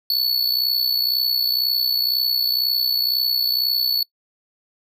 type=tone with amplitude modulation; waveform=square; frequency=4435 Hz; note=C#8; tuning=in tune; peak=-15 dBFS; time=0.1-4.03 s; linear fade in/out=2 ms; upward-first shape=sine; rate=62 Hz; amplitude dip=65%; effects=noise-tail reverb RT60 0.1 s tail -25 dB re dry

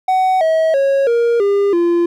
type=tone with pitch steps; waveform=triangle; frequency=750 / 641.7 / 549 / 469.7 / 401.9 / 343.9 Hz; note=F#5 / E5 / C#5 / A#4 / G4 / F4; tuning=+23 / -47 / -17 / +13 / +43 / -27 cents; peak=-9 dBFS; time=0.08-2.06 s; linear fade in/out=5 ms; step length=330 ms; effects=none

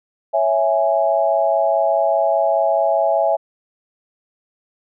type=chord; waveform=sine; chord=C# minor; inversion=none; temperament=equal; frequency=554.4 / 659.3 / 830.6 Hz; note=C#5 / E5 / G#5; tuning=0 / 0 / 0 cents; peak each=-20 / -16 / -20 dBFS; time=0.33-3.37 s; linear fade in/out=20 ms; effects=none

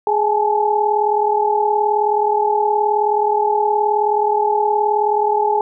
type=tone cluster; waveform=sine; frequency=418.1 / 832 / 871 Hz; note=G#4 / G#5 / A5; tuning=+12 / +3 / -18 cents; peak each=-18 dBFS; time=0.07-5.61 s; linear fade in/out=2 ms; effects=none

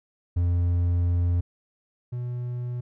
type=tone pair in turn; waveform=triangle; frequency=87.31 / 122.45 Hz; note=F2 / B2; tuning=0 / -14 cents; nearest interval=tritone; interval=586 cents; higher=second; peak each=-18 / -26 dBFS; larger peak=first; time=0.36-1.41 / 2.12-2.81 s; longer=first; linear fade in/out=10 ms; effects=none

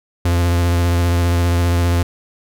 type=tone with vibrato; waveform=45% pulse; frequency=86.6 Hz; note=F2; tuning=14 cents flat; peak=-13 dBFS; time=0.25-2.03 s; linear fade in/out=5 ms; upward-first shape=sine; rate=15 Hz; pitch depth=26 cents each way; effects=none

